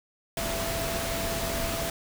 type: tone in noise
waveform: sine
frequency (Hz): 668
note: E5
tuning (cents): +23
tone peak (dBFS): -33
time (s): 0.37-1.9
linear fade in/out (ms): 2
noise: pink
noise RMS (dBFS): -31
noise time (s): 0.37-1.9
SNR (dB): -5
effects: none